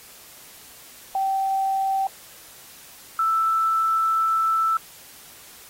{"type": "tone pair in turn", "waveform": "sine", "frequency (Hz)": [775, 1322.5], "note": ["G5", "E6"], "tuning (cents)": [-20, 5], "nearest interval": "major sixth", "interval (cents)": 925, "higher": "second", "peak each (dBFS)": [-20, -18], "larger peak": "second", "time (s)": [[1.15, 2.07], [3.19, 4.77]], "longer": "second", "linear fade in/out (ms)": 2, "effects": ["white hiss -46 dBFS RMS until 5.69 s", "AAC 48 kbps"]}